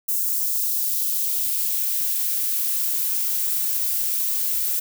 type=noise with high-pass filter sweep; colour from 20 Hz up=violet; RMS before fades=-23 dBFS; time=0.08-4.8 s; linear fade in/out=10 ms; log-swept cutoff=6800 to 220 Hz; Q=0.93; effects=none